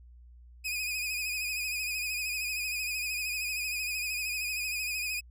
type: tone with vibrato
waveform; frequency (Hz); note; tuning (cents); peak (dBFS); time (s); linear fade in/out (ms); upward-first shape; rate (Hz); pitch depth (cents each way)
sawtooth; 2489; D#7; 0; -28; 0.64-5.21; 20; sine; 13; 54
effects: added 60 Hz sine -50 dBFS peak until 5.3 s